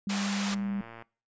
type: tone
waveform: sine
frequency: 199.6 Hz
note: G3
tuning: 32 cents sharp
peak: -29 dBFS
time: 0.07-0.81 s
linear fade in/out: 2 ms
type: high-pass noise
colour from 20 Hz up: pink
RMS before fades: -34 dBFS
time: 0.09-0.55 s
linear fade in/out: 10 ms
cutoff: 740 Hz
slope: 12 dB/octave
type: click train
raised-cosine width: 0.5 ms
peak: -30 dBFS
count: 60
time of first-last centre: 0.51-1.023 s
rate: 115 Hz
effects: noise-tail reverb RT60 0.4 s tail -23 dB re dry + resampled to 16000 Hz